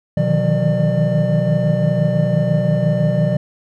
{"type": "tone cluster", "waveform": "triangle", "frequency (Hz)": [125.9, 154.5, 160.4, 182.6, 598], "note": ["B2", "D#3", "E3", "F#3", "D5"], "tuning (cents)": [34, -12, -47, -23, 31], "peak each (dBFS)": -18, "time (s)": [0.17, 3.37], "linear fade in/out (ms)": 5, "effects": []}